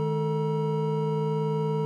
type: tone cluster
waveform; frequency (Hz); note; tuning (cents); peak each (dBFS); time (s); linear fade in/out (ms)
triangle; 154.1 / 211.9 / 441.5 / 953; D#3 / G#3 / A4 / A#5; -16 / +35 / +6 / +38; -25 / -33 / -26 / -34; 0-1.85; 0
effects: none